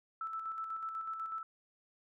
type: tone with tremolo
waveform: sine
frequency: 1318.5 Hz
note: E6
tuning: in tune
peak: -36 dBFS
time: 0.21-1.43 s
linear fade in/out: 2 ms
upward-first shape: square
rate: 8.1 Hz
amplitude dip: 40%
effects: none